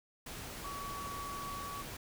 sine tone in noise, 1133 Hz, C#6, 37 cents sharp, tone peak -41 dBFS, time 0.64-1.82 s, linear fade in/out 5 ms, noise pink, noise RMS -45 dBFS, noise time 0.26-1.97 s, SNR +1 dB, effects none

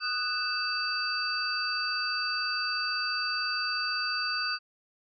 sine tone cluster, 1238 / 1488 / 2638 / 4637 Hz, D#6 / F#6 / E7 / D8, -9 / +9 / +1 / -23 cents, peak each -35 / -33 / -37 / -31 dBFS, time 0-4.59 s, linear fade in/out 50 ms, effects none

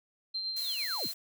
sine tone with tremolo, 4148 Hz, C8, 16 cents flat, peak -31 dBFS, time 0.34-1.12 s, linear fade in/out 10 ms, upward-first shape sine, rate 8.9 Hz, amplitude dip 35%
blue noise, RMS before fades -41 dBFS, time 0.56-1.14 s, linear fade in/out 10 ms
sine linear sweep, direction down, 4386 to 34.65 Hz, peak -38 dBFS, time 0.58-1.08 s, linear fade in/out 20 ms
effects none

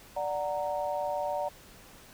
sine chord, D augmented, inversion none, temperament equal with one note detuned, 587.3 / 740 / 927 Hz, D5 / F#5 / A#5, 0 / 0 / -10 cents, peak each -32 / -34 / -35 dBFS, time 0.16-1.49 s, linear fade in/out 10 ms, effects pink hiss -53 dBFS RMS until 2.13 s

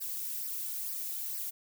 violet noise with flanger, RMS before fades -37 dBFS, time 0-1.51 s, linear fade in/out 20 ms, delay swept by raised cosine 0.28 to 2.48 ms, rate 2.2 Hz, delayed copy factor -0.75, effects none

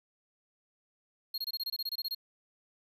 square tone bursts, 4270 Hz, C8, 34 cents sharp, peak -33 dBFS, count 13, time 1.34-2.148 s, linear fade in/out 5 ms, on 40 ms, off 24 ms, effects none

